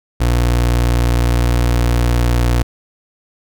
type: tone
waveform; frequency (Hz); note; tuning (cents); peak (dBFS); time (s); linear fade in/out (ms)
30% pulse; 59.7; A#1; +42; -9; 0.2-2.63; 10
effects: none